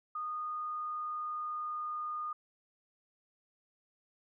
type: tone with pitch glide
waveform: sine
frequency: 1231 to 1223.2 Hz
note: D#6 to D#6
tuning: -19 to -30 cents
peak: -35 dBFS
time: 0.15-2.33 s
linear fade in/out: 5 ms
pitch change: -11 cents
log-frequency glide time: 0.29-1.99 s
effects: none